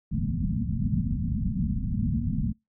white low-pass noise, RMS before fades -27 dBFS, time 0.11-2.53 s, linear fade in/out 20 ms, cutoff 240 Hz, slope 96 dB/octave, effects noise-tail reverb RT60 0.2 s tail -26 dB re dry

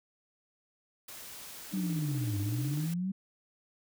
white noise, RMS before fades -46 dBFS, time 1.08-2.94 s, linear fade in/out 5 ms
sine tone with tremolo, 300 Hz, D4, 37 cents sharp, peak -35 dBFS, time 1.71-2.88 s, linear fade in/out 50 ms, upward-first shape square, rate 16 Hz, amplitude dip 60%
sine linear two-way sweep, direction down then up, 196 to 98 to 195.9 Hz, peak -30 dBFS, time 1.73-3.12 s, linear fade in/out 10 ms, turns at 2.39 s
effects none

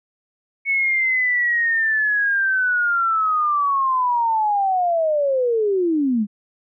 sine linear sweep, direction down, 2217 to 197.5 Hz, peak -16 dBFS, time 0.65-6.27 s, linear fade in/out 50 ms, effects none

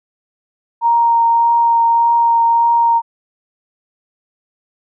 sine tone with vibrato, 931 Hz, A#5, 2 cents flat, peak -9 dBFS, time 0.81-3.02 s, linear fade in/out 50 ms, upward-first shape triangle, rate 1.7 Hz, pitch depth 11 cents each way, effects none

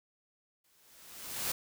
white noise with exponential growth, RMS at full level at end -32 dBFS, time 0.64-1.52 s, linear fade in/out 5 ms, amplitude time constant 190 ms, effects none

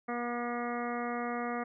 harmonic tone, 240 Hz, B3, 49 cents flat, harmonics 1 / 2 / 3 / 4 / 5 / 6 / 7 / 8 / 9, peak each -37 / -39 / -38 / -49 / -40 / -46 / -50 / -45 / -47 dBFS, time 0.08-1.64 s, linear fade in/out 10 ms, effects none

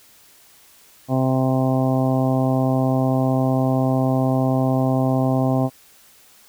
harmonic tone, 130.81 Hz, C3, in tune, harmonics 1 / 2 / 3 / 4 / 5 / 6 / 7 / 8, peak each -20 / -20 / -31 / -28 / -25 / -28 / -36 / -34 dBFS, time 1.08-5.7 s, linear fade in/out 50 ms, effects white hiss -51 dBFS RMS until 6.48 s

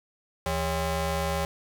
20% pulse ring-modulated tone, 242 Hz, B3, 35 cents flat, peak -18 dBFS, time 0.46-1.45 s, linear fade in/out 2 ms, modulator 317 Hz, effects 10-bit

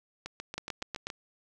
two click trains, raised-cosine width 0.2 ms, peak -21 / -17 dBFS, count 7 / 5, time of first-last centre 0.26-1.102 / 0.58-1.07 s, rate 7.13 / 8.17 Hz, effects none

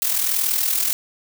blue noise with amplitude modulation, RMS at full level -18 dBFS, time 0.02-0.93 s, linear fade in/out 0 ms, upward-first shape sine, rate 41 Hz, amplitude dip 60%, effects none

